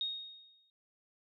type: tone with exponential decay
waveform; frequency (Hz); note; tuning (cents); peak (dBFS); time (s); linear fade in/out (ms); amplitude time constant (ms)
sine; 3729; A#7; 0; -31; 0.01-0.7; 1; 150
effects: none